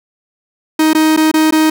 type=tone with dropouts; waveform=45% pulse; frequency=313.4 Hz; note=D#4; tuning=13 cents sharp; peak=-8 dBFS; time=0.79-1.7 s; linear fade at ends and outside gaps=5 ms; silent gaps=0.933-0.948 / 1.165-1.173 / 1.315-1.339 / 1.509-1.523 s; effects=none